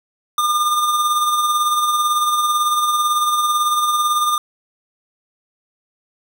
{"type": "tone with tremolo", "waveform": "square", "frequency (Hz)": 1207, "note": "D6", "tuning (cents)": 47, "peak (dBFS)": -14, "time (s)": [0.38, 4.38], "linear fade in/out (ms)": 2, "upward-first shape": "sine", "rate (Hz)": 18, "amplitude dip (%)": 40, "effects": []}